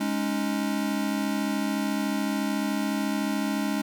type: chord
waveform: square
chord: Ab suspended fourth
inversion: none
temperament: equal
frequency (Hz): 207.7 / 277.2 / 311.1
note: Ab3 / Db4 / Eb4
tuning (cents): 0 / 0 / 0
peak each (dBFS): -29 / -30 / -33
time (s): 0-3.82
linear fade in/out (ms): 10
effects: none